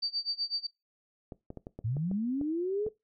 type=tone with tremolo; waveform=sine; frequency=4623 Hz; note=D8; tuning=28 cents flat; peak=-27 dBFS; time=0.02-0.67 s; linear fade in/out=10 ms; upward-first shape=sine; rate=8 Hz; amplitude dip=95%
type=clicks; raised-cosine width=2 ms; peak=-27 dBFS; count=9; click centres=1.322 / 1.504 / 1.573 / 1.669 / 1.79 / 1.968 / 2.114 / 2.413 / 2.865 s
type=linear sweep; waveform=sine; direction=up; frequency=102.1 to 440 Hz; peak=-28 dBFS; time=1.84-2.89 s; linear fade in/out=10 ms
effects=noise-tail reverb RT60 0.2 s tail -20 dB re dry + MP3 48 kbps